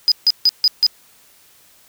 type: tone bursts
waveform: triangle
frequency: 4978 Hz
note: D#8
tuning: in tune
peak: -7 dBFS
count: 5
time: 0.08-0.865 s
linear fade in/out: 0 ms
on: 37 ms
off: 150 ms
effects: tanh soft clip ceiling -5 dBFS + white hiss -51 dBFS RMS until 1.88 s